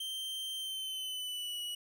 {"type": "tone with pitch glide", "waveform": "45% pulse", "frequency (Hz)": [3136, 2926], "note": ["G7", "F#7"], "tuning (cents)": [0, -20], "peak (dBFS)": -37, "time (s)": [0, 1.75], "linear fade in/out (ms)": 5, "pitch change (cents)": -120, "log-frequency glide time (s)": [0.56, 1.63], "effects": []}